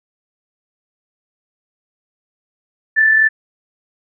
sine tone with amplitude modulation, 1760 Hz, A6, in tune, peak -7 dBFS, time 2.96-3.29 s, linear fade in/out 20 ms, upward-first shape sine, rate 43.1 Hz, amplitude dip 40%, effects none

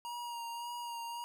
square tone with vibrato, 946 Hz, A#5, 25 cents sharp, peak -40 dBFS, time 0.05-1.24 s, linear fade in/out 0 ms, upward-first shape sine, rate 1.8 Hz, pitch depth 24 cents each way, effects none

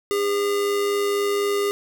square tone with amplitude modulation, 405.1 Hz, G#4, 43 cents flat, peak -19 dBFS, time 0.11-1.71 s, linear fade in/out 0 ms, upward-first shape sine, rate 104 Hz, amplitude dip 35%, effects none

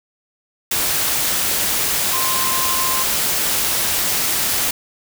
sine tone in noise, 1046.5 Hz, C6, in tune, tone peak -23 dBFS, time 2.13-3.03 s, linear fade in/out 5 ms, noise white, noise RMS -19 dBFS, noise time 0.71-4.71 s, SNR -7 dB, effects none

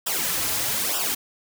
white noise with flanger, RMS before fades -25 dBFS, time 0.06-1.15 s, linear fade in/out 10 ms, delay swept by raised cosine 0.46 to 5.46 ms, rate 1.1 Hz, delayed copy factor -0.8, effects none

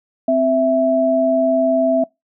sine tone pair together, 260.2 / 659.3 Hz, C4 / E5, -9 / 0 cents, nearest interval octave + major third, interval 1609 cents, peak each -18 / -13 dBFS, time 0.28-2.04 s, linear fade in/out 5 ms, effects noise-tail reverb RT60 0.2 s tail -25 dB re dry

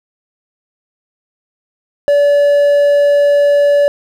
triangle tone, 575 Hz, D5, 37 cents flat, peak -5 dBFS, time 2.08-3.88 s, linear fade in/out 0 ms, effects 7-bit

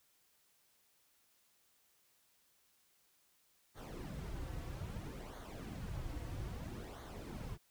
brown noise with flanger, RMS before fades -45 dBFS, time 3.74-7.58 s, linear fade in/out 50 ms, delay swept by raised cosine 0.38 to 4.98 ms, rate 0.61 Hz, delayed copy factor -0.65, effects white hiss -73 dBFS RMS until 7.7 s

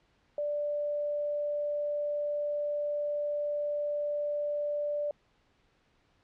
sine tone, 587.3 Hz, D5, in tune, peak -29 dBFS, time 0.38-5.11 s, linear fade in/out 2 ms, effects pink hiss -69 dBFS RMS until 6.23 s + low-pass 4000 Hz 12 dB/octave

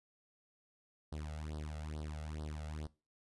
sawtooth tone with flanger, 76.4 Hz, D#2, 31 cents flat, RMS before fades -43 dBFS, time 1.12-2.87 s, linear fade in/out 5 ms, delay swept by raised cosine 0.21 to 1.51 ms, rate 2.3 Hz, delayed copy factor +1, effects noise-tail reverb RT60 0.3 s tail -20 dB re dry + resampled to 24000 Hz

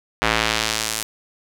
square tone with band-pass filter sweep, 55.2 Hz, A1, 6 cents sharp, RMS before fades -22 dBFS, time 0.22-1.03 s, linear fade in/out 0 ms, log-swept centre 1900 to 9600 Hz, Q 0.79, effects none

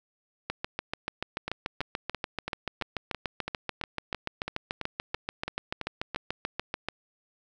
two click trains, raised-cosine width 0.3 ms, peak -14 / -16 dBFS, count 45 / 15, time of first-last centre 0.5-6.886 / 1.48-6.147 s, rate 6.89 / 3 Hz, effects none

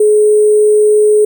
sine tone with sample-and-hold, 423.1 Hz, G#4, 32 cents sharp, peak -5 dBFS, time 0-1.25 s, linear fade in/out 5 ms, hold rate 8820 Hz, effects none

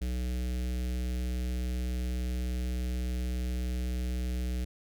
square tone with notch filter, 61.74 Hz, B1, in tune, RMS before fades -32 dBFS, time 0.01-4.65 s, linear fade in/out 10 ms, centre 1000 Hz, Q 0.57, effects none

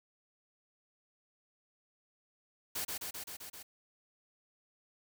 white noise with echo, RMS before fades -37 dBFS, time 2.75-2.85 s, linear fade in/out 10 ms, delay 130 ms, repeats 6, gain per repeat -2 dB, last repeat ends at 3.63 s, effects none

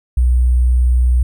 sine tone with sample-and-hold, 61.74 Hz, B1, in tune, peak -9 dBFS, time 0.17-1.23 s, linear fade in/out 5 ms, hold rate 8820 Hz, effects none

